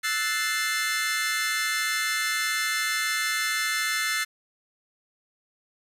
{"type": "chord", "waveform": "sawtooth", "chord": "F# half-diminished seventh", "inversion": "third", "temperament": "equal", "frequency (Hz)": [1318.5, 1480, 1760, 2093], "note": ["E6", "F#6", "A6", "C7"], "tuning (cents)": [0, 0, 0, 0], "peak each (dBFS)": [-29, -30, -25, -25], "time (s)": [0.03, 4.25], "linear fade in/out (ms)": 20, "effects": ["resampled to 32000 Hz", "9-bit"]}